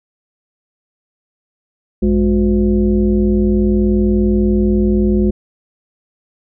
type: tone with frequency modulation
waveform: sine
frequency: 207.7 Hz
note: G#3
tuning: in tune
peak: -10 dBFS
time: 2.02-5.31 s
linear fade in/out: 10 ms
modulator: 152 Hz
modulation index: 1.1
effects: none